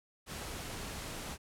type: noise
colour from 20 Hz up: pink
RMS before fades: -42 dBFS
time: 0.26-1.38 s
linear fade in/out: 50 ms
effects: low-pass 12000 Hz 12 dB/octave